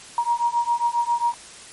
sine beating tone pair, 943 / 950.4 Hz, A#5 / A#5, +20 / +33 cents, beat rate 7.4 Hz, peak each -22 dBFS, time 0.18-1.34 s, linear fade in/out 2 ms, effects white hiss -42 dBFS RMS until 1.72 s + MP3 48 kbps

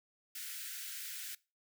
white high-pass noise, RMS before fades -44 dBFS, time 0.35-1.35 s, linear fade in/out 5 ms, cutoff 1400 Hz, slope 96 dB/octave, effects noise-tail reverb RT60 0.3 s tail -22 dB re dry

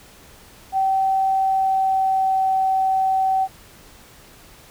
sine tone with pitch glide, 770 to 764.2 Hz, G5 to G5, -31 to -44 cents, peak -16 dBFS, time 0.72-3.48 s, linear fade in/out 50 ms, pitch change -13 cents, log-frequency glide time 1.32-2.46 s, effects pink hiss -47 dBFS RMS until 4.7 s

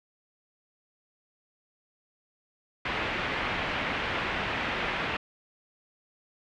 white low-pass noise, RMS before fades -31 dBFS, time 2.85-5.17 s, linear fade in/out 5 ms, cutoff 2700 Hz, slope 24 dB/octave, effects none

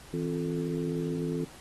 harmonic tone with a mistuned harmonic, 87.31 Hz, F2, in tune, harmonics 2 / 3 / 4 / 5, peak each -32 / -34 / -35 / -36 dBFS, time 0.13-1.45 s, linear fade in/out 10 ms, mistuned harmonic 2, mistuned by -130 cents, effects pink hiss -51 dBFS RMS until 1.6 s + AAC 32 kbps

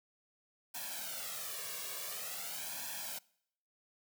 white noise with flanger, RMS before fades -42 dBFS, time 0.74-3.19 s, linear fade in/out 10 ms, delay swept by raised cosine 1.2 to 1.8 ms, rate 0.47 Hz, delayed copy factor +0.95, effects noise-tail reverb RT60 0.7 s tail -24 dB re dry + high-pass 200 Hz 12 dB/octave

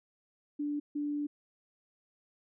sine tone bursts at uneven times, 292.6 Hz, D4, 6 cents flat, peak -31 dBFS, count 2, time 0.59-0.8 / 0.95-1.27 s, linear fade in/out 10 ms, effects none

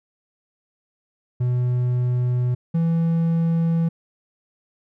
triangle tone pair in turn, 123.9 / 165.84 Hz, B2 / E3, +6 / +11 cents, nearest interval perfect fourth, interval 505 cents, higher second, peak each -16 / -15 dBFS, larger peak second, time 1.4-2.55 / 2.74-3.89 s, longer neither, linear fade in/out 10 ms, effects none

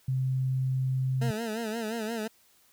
sine tone, 130.7 Hz, C3, 1 cent flat, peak -25 dBFS, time 0.08-1.31 s, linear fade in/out 5 ms
20% pulse tone with vibrato, 223.4 Hz, A3, 27 cents sharp, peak -26 dBFS, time 1.21-2.28 s, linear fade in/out 10 ms, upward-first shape sine, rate 5.7 Hz, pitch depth 87 cents each way
effects white hiss -63 dBFS RMS until 2.72 s

